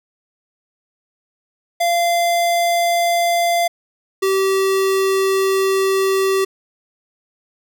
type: tone pair in turn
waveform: square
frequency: 689 / 385.6 Hz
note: F5 / G4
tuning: -24 / -28 cents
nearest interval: minor seventh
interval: 1004 cents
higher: first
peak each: -15 dBFS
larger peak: neither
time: 1.8-3.68 / 4.22-6.45 s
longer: second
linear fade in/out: 10 ms
effects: none